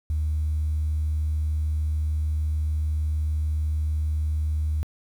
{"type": "tone", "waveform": "sine", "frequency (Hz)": 76.7, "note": "D#2", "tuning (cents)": -24, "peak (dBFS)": -21, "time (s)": [0.1, 4.83], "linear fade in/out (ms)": 0, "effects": ["tanh soft clip ceiling -18 dBFS", "9-bit"]}